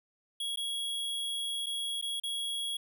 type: tone with dropouts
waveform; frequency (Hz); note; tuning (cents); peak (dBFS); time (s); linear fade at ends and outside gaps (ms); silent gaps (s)
square; 3322; G#7; 0; -33; 0.4-2.77; 5; 0.56-0.572 / 1.661-1.666 / 2.014-2.024 / 2.2-2.235
effects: none